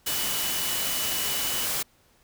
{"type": "tone in noise", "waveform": "sine", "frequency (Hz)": 2960, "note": "F#7", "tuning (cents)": 0, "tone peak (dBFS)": -34, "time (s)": [0.06, 1.66], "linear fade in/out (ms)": 10, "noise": "white", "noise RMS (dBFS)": -28, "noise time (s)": [0.06, 1.83], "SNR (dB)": -9, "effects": ["pink hiss -62 dBFS RMS until 2.23 s"]}